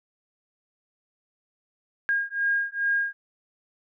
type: beating tone pair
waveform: sine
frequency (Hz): 1622 / 1624.4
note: G#6 / G#6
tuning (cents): -41 / -39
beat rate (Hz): 2.4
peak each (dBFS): -26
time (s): 2.09-3.13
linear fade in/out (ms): 0
effects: none